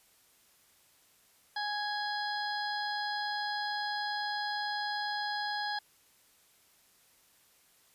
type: harmonic tone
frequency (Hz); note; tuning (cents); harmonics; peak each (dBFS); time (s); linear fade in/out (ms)
830.6; G#5; 0; 1 / 2 / 4 / 5 / 6; -35 / -37 / -44 / -42 / -42; 1.56-5.79; 5
effects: white hiss -65 dBFS RMS until 7.94 s + resampled to 32000 Hz